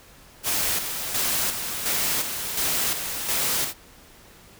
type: noise with tremolo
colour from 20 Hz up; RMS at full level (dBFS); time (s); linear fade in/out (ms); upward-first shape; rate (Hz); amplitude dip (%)
white; -24; 0.43-3.74; 50; square; 1.4; 50
effects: pink hiss -50 dBFS RMS until 4.59 s